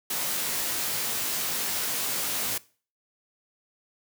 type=noise with comb filter; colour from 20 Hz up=white; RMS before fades=-29 dBFS; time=0.1-2.58 s; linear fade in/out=5 ms; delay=19 ms; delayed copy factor=+0.65; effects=noise-tail reverb RT60 0.4 s tail -21 dB re dry + high-pass 100 Hz 12 dB/octave